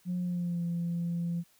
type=tone with pitch glide; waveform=sine; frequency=179.1 to 171.01 Hz; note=F3 to F3; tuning=+44 to -36 cents; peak=-28 dBFS; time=0.05-1.44 s; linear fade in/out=50 ms; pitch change=-80 cents; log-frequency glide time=0.2-0.64 s; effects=tanh soft clip ceiling -26 dBFS + white hiss -65 dBFS RMS until 1.59 s